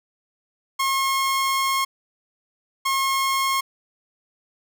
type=tone bursts at uneven times; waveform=sawtooth; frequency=1079 Hz; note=C#6; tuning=47 cents flat; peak=-16 dBFS; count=2; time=0.79-1.85 / 2.85-3.61 s; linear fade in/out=10 ms; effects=none